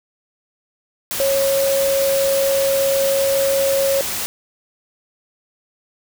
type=tone in noise; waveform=sine; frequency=548 Hz; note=C#5; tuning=20 cents flat; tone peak=-15 dBFS; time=1.2-4.01 s; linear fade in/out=0 ms; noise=white; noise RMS=-24 dBFS; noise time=1.11-4.26 s; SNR=+6 dB; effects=none